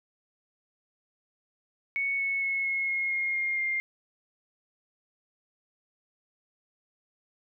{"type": "tone with pitch steps", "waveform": "sine", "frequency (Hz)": [2217, 2202, 2186, 2171, 2156, 2141, 2127, 2112], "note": ["C#7", "C#7", "C#7", "C#7", "C#7", "C7", "C7", "C7"], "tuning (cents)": [0, -12, -25, -37, -49, 39, 28, 16], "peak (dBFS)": -26, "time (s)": [1.96, 3.8], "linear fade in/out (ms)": 0, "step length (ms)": 230, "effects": []}